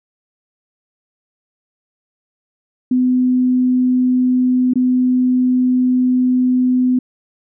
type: tone with dropouts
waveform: sine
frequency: 252.5 Hz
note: B3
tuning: 39 cents sharp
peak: -11 dBFS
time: 2.91-6.99 s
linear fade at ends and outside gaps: 5 ms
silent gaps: 4.736-4.756 s
effects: none